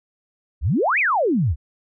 sine exponential two-way sweep, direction up then down, 55.1 to 2637 to 62.7 Hz, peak -16 dBFS, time 0.61-1.56 s, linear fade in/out 50 ms, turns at 0.99 s, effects none

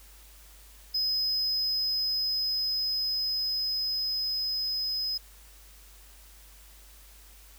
triangle tone with level ramp, 5060 Hz, D#8, 28 cents sharp, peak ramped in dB -24 to -27 dBFS, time 0.94-5.18 s, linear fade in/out 10 ms, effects added 50 Hz sine -52 dBFS peak until 7.58 s + white hiss -55 dBFS RMS until 7.58 s

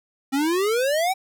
square exponential sweep, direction up, 263.4 to 784 Hz, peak -20 dBFS, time 0.32-1.14 s, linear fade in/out 20 ms, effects none

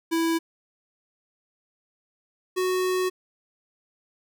square tone pair in turn, 329.6 / 369.2 Hz, E4 / F#4, 0 / -4 cents, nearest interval major second, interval 196 cents, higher second, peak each -22 / -23 dBFS, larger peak first, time 0.11-0.39 / 2.56-3.1 s, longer second, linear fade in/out 20 ms, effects none

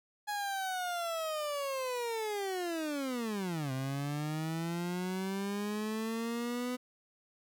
30% pulse linear two-way sweep, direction down then up, 838 to 130 to 251.2 Hz, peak -31 dBFS, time 0.27-6.77 s, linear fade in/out 20 ms, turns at 3.72 s, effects none

